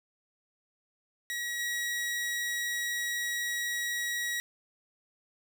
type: tone with level steps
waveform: sawtooth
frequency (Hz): 1912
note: A#6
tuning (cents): +43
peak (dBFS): -29 / -27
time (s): 1.3-4.4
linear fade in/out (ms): 0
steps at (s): 1.59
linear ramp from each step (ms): 5
effects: none